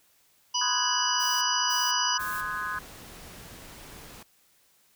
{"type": "harmonic tone", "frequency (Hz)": 983, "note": "B5", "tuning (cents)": -8, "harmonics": [1, 3, 5, 6], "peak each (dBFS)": [-30, -30, -30, -30], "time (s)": [0.54, 2.18], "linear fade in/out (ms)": 10}
{"type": "chord", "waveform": "sine", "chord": "Ab dominant seventh", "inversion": "first", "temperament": "just", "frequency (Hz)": [1038.3, 1245.9, 1495.1, 1661.2], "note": ["C6", "Eb6", "Gb6", "Ab6"], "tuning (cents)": [-14, 2, 18, 0], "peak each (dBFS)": -35, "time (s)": [0.61, 2.79], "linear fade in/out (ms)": 5}
{"type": "noise bursts", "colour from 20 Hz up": "blue", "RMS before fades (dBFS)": -40, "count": 3, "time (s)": [1.19, 2.42], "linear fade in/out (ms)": 20, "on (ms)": 230, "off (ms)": 270}
{"type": "noise", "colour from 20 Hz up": "pink", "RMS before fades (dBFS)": -46, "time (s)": [2.19, 4.23], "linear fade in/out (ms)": 5}
{"effects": ["white hiss -64 dBFS RMS until 4.95 s"]}